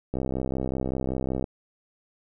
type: click train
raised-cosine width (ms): 2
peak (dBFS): -15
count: 86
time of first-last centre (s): 0.14-1.442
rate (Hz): 65.3
effects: none